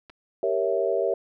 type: clicks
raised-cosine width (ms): 0.3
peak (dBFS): -31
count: 2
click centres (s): 0.097 / 0.1
type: chord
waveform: sine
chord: G diminished seventh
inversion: none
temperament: equal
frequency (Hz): 392 / 466.2 / 554.4 / 659.3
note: G4 / Bb4 / Db5 / Fb5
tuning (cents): 0 / 0 / 0 / 0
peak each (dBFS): -27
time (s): 0.43-1.14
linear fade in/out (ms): 2
effects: none